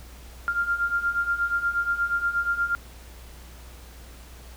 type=beating tone pair; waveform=sine; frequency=1391 / 1399.4 Hz; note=F6 / F6; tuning=-7 / +3 cents; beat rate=8.4 Hz; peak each=-28 / -24 dBFS; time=0.48-2.75 s; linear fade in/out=0 ms; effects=added 60 Hz sine -43 dBFS peak until 4.56 s + pink hiss -49 dBFS RMS until 4.56 s